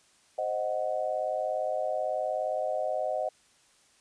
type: chord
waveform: sine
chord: C diminished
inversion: none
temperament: equal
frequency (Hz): 523.3 / 622.3 / 740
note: C5 / Eb5 / Gb5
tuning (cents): 0 / 0 / 0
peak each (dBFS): -34 / -30 / -33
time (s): 0.38-3.29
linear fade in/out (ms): 5
effects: white hiss -63 dBFS RMS until 4 s + resampled to 22050 Hz